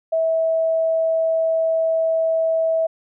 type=tone; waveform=sine; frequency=650 Hz; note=E5; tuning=24 cents flat; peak=-16 dBFS; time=0.12-2.87 s; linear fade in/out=10 ms; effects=none